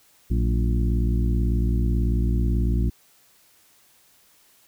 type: harmonic tone with a mistuned harmonic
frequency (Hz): 58.2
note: A#1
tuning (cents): -2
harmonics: 1 / 2 / 3 / 4 / 5 / 6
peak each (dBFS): -20 / -26 / -30 / -32 / -34 / -36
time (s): 0.3-2.9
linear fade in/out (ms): 10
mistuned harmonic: 3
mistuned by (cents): +110
effects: white hiss -58 dBFS RMS until 4.67 s